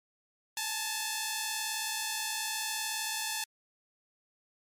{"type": "tone pair together", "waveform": "5% pulse", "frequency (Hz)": [854, 893.2], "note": ["G#5", "A5"], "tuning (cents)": [48, 26], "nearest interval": "minor second", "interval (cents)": 78, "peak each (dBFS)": -23, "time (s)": [0.57, 3.44], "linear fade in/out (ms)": 2, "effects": ["MP3 96 kbps"]}